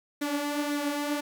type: tone with flanger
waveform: sawtooth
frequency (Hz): 290.9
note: D4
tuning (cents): -16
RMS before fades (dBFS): -30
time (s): 0.21-1.21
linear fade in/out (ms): 10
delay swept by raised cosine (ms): 0.5 to 5.9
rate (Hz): 1.9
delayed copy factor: +0.5
effects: 10-bit